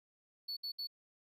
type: tone bursts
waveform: triangle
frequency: 4435 Hz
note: C#8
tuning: in tune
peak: -37 dBFS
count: 3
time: 0.48-0.872 s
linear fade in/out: 10 ms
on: 88 ms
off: 64 ms
effects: none